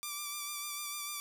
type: tone with vibrato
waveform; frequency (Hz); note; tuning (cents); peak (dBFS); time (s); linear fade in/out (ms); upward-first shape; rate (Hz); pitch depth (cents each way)
5% pulse; 1174.7; D6; 0; -26; 0.03-1.2; 0; sine; 6.7; 28
effects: none